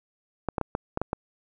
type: clicks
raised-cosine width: 1 ms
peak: -12 dBFS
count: 7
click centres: 0.487 / 0.582 / 0.613 / 0.751 / 0.974 / 1.016 / 1.131 s
effects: none